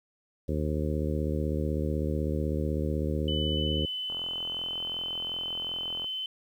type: harmonic tone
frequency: 76 Hz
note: D#2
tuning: 40 cents flat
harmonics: 1 / 2 / 3 / 4 / 5 / 6 / 7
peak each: -30 / -33 / -35 / -36 / -37 / -38 / -38 dBFS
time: 0.48-3.86 s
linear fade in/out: 10 ms
type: tone with pitch glide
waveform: sine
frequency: 3000 to 3054 Hz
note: F#7 to G7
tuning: +23 to -46 cents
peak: -31 dBFS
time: 3.28-6.26 s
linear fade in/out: 2 ms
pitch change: +31 cents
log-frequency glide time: 3.52-4.83 s
type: click train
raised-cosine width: 1 ms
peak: -30 dBFS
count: 84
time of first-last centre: 4.1-6.044 s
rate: 42.7 Hz
effects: 10-bit